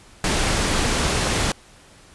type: low-pass noise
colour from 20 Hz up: pink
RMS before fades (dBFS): -21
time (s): 0.24-1.52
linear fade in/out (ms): 2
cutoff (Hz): 10000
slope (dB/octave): 12
effects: pink hiss -49 dBFS RMS until 2.14 s + resampled to 24000 Hz